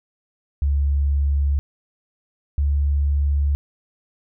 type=tone pair in turn; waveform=sine; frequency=70.7 / 71.44 Hz; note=C#2 / D2; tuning=+35 / -47 cents; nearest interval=unison; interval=18 cents; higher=second; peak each=-16 dBFS; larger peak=neither; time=0.62-1.59 / 2.58-3.55 s; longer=neither; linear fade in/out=0 ms; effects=none